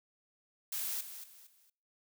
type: noise with echo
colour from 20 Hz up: blue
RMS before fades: -37 dBFS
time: 0.72-1.01 s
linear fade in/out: 5 ms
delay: 230 ms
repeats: 3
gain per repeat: -10 dB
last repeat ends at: 1.7 s
effects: noise-tail reverb RT60 0.6 s tail -26 dB re dry